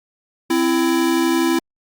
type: tone pair together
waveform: square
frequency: 261.6 / 333.4 Hz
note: C4 / E4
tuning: 0 / +20 cents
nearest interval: major third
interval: 420 cents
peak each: -21 / -17 dBFS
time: 0.5-1.59 s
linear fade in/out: 5 ms
effects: Opus 48 kbps